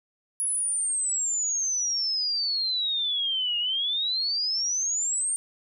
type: exponential two-way sweep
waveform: sine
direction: down then up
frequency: 10548 to 2835 to 8900 Hz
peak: -24 dBFS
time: 0.4-5.36 s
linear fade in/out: 0 ms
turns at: 3.58 s
effects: none